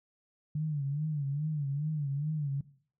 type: tone with vibrato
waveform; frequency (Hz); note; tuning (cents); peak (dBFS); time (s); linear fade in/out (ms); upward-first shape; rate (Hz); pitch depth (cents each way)
sine; 146.83; D3; 0; -29; 0.55-2.61; 5; sine; 2.4; 110
effects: noise-tail reverb RT60 0.5 s tail -17 dB re dry